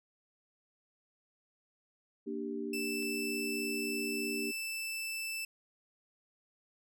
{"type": "chord", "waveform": "sine", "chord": "G minor", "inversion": "first", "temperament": "equal with one note detuned", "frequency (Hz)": [233.1, 296.4, 392], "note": ["Bb3", "D4", "G4"], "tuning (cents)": [0, 16, 0], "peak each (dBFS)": [-40, -40, -39], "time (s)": [2.26, 4.52], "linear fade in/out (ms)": 20}
{"type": "tone", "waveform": "sawtooth", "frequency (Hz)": 2645, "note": "E7", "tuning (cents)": 5, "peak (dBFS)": -33, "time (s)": [2.73, 5.45], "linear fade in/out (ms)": 5}
{"type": "click", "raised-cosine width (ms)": 0.2, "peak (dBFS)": -39, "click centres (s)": 3.026}
{"effects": []}